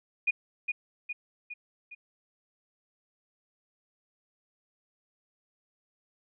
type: tone with echo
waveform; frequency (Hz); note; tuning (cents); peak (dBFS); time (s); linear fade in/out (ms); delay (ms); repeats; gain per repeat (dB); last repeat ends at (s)
sine; 2452; D#7; -26; -22; 0.27-0.31; 10; 410; 4; -5; 1.95
effects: none